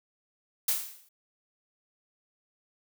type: noise with exponential decay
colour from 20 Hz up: blue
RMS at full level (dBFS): -24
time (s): 0.68-1.09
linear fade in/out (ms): 5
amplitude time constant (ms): 87
effects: none